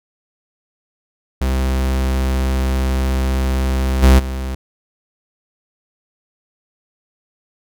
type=tone with level steps; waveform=45% pulse; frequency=65.41 Hz; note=C2; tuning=in tune; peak=-15 / -6 / -21 dBFS; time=1.41-4.55 s; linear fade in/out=5 ms; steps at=4.02 / 4.18 s; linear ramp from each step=20 ms; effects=none